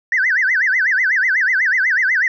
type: tone with vibrato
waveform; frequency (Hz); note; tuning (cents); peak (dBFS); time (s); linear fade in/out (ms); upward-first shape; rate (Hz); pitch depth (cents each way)
sine; 1760; A6; 0; -12; 0.12-2.28; 2; sine; 8.1; 280
effects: tanh soft clip ceiling -8 dBFS